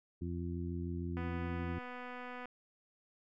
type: harmonic tone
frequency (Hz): 86.5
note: F2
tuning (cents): -16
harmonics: 1 / 2 / 3 / 4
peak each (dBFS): -39 / -42 / -44 / -45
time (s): 0.21-1.79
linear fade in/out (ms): 10
type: click train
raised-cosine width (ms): 0.5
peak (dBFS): -32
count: 320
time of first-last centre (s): 1.17-2.456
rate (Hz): 248
effects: none